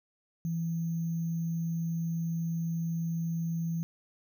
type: tone with sample-and-hold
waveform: sine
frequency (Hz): 165.9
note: E3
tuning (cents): +11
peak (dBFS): -29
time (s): 0.45-3.83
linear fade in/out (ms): 0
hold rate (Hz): 6300
effects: none